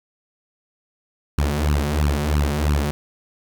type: tone with flanger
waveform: sawtooth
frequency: 73.42 Hz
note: D2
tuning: in tune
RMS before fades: -20 dBFS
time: 1.38-2.91 s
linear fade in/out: 0 ms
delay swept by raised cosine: 0.7 to 5.5 ms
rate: 3 Hz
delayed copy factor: +1
effects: none